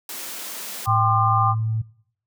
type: high-pass noise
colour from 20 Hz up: white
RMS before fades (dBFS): -33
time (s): 0.09-0.86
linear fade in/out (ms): 2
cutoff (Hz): 180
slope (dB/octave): 48
type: chord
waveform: sine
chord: G suspended fourth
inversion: none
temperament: equal with one note detuned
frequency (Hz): 784 / 1046.5 / 1203.5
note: G5 / C6 / D6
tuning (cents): 0 / 0 / +42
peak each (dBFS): -22 / -23 / -20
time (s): 0.85-1.55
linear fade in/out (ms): 50
type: tone with pitch glide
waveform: sine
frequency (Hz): 110 to 110.96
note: A2 to A2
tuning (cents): 0 to +15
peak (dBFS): -20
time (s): 0.87-1.82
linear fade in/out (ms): 10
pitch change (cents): +15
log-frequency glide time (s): 1.17-1.7
effects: noise-tail reverb RT60 0.6 s tail -21 dB re dry